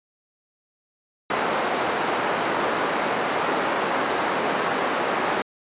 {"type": "band-pass noise", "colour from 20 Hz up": "white", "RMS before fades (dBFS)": -24, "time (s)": [1.3, 5.42], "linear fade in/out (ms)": 2, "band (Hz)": [270, 1200], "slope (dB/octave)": 12, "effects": ["resampled to 8000 Hz"]}